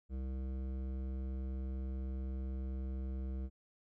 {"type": "tone with hard clipping", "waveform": "sine", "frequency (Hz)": 65.41, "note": "C2", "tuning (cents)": 0, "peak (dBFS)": -39, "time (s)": [0.09, 3.5], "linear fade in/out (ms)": 50, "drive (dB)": 13, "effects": []}